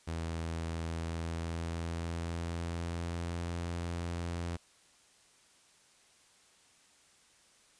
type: tone with pitch glide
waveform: sawtooth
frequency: 82.41 to 85.71 Hz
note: E2 to F2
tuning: 0 to -32 cents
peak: -31 dBFS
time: 0.07-4.57 s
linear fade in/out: 10 ms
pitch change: +68 cents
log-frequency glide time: 0.83-3.5 s
effects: white hiss -64 dBFS RMS until 7.79 s + resampled to 22050 Hz